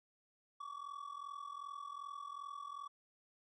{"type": "ring-modulated tone", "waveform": "triangle", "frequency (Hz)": 1139, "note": "C#6", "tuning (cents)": 47, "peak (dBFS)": -40, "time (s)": [0.6, 2.88], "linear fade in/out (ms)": 5, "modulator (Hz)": 21.3, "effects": ["resampled to 24000 Hz"]}